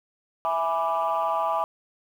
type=chord; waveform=sine; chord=E dominant seventh; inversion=none; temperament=equal; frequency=659.3 / 830.6 / 987.8 / 1174.7 Hz; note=E5 / G#5 / B5 / D6; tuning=0 / 0 / 0 / 0 cents; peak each=-27 dBFS; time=0.45-1.64 s; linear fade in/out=0 ms; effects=tanh soft clip ceiling -16 dBFS + 9-bit